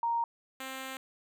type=tone pair in turn; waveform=sine / 5% pulse; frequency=932.3 / 264 Hz; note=A#5 / C4; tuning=0 / +16 cents; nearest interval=octave + minor seventh; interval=2184 cents; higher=first; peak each=-27 dBFS; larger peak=neither; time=0.03-0.24 / 0.6-0.97 s; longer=second; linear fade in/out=2 ms; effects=none